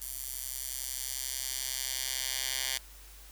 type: tone with high-pass filter sweep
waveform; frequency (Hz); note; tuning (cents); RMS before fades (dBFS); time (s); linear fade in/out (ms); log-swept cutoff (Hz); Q
10% pulse; 131.1; C3; +4; -36; 0.01-2.78; 5; 10000 to 3000; 0.75
effects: added 50 Hz sine -51 dBFS peak until 3.31 s + white hiss -54 dBFS RMS until 3.31 s